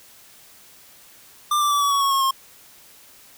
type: tone with pitch steps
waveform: square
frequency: 1190 / 1172.3 / 1154.8 / 1137.6 / 1120.6 / 1103.9 / 1087.5 / 1071.2 Hz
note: D6 / D6 / D6 / C#6 / C#6 / C#6 / C#6 / C6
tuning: +22 / -3 / -30 / +45 / +18 / -8 / -33 / +40 cents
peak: -18 dBFS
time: 1.51-2.31 s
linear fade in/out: 5 ms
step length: 100 ms
effects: white hiss -49 dBFS RMS until 3.37 s